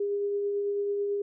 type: tone with tremolo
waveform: sine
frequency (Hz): 405.4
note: G#4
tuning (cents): -42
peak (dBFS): -25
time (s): 0-1.22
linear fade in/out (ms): 5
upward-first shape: triangle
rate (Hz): 9.1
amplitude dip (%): 25
effects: none